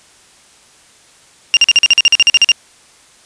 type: tone bursts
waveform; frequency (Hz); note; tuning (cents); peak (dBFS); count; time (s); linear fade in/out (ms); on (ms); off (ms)
35% pulse; 2794; F7; 0; -3; 14; 1.54-2.518; 0; 29; 44
effects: white hiss -46 dBFS RMS until 3.25 s + resampled to 22050 Hz